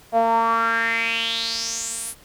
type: tone with band-pass filter sweep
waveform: sawtooth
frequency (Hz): 228.2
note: A#3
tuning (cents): -37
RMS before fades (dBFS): -22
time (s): 0.12-2.15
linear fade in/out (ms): 50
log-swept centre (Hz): 660 to 11000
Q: 5.8
effects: pink hiss -50 dBFS RMS until 2.24 s